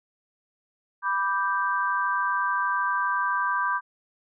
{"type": "chord", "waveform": "sine", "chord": "G major", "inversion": "first", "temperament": "equal", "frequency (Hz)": [987.8, 1174.7, 1568], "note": ["B5", "D6", "G6"], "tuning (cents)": [0, 0, 0], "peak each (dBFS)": -27, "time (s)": [1.02, 3.81], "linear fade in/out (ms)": 50, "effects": []}